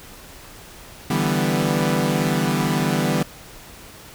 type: chord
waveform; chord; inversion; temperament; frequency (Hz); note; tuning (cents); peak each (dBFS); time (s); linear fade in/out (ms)
sawtooth; E minor seventh; third; equal; 146.83 / 164.81 / 196 / 246.9; D3 / E3 / G3 / B3; 0 / 0 / 0 / 0; -20; 1.1-3.23; 5
effects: pink hiss -42 dBFS RMS until 4.14 s